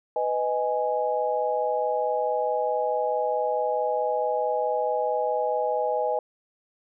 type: chord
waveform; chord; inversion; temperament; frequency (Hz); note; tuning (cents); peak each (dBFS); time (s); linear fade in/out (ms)
sine; G# minor; first; just; 498.4 / 623 / 830.6; B4 / D#5 / G#5; +16 / +2 / 0; -27; 0.16-6.19; 2
effects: none